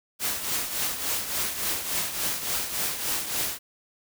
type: noise with tremolo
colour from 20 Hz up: white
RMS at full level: -26 dBFS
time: 0.19-3.59 s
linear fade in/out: 50 ms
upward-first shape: triangle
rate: 3.5 Hz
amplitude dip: 65%
effects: none